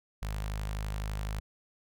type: tone with notch filter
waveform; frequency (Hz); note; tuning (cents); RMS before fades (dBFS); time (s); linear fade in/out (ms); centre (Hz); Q
sawtooth; 51.91; G#1; 0; -35; 0.22-1.4; 5; 320; 0.66
effects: none